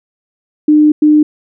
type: tone bursts at uneven times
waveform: sine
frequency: 302.1 Hz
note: D4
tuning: 49 cents sharp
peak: -4 dBFS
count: 2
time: 0.68-0.92 / 1.02-1.23 s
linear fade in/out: 5 ms
effects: none